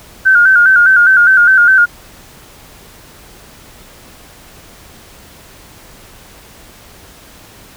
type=tone with vibrato; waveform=sine; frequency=1480 Hz; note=F#6; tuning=in tune; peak=-4 dBFS; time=0.25-1.86 s; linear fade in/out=20 ms; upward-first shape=square; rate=4.9 Hz; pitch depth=68 cents each way; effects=pink hiss -39 dBFS RMS until 7.76 s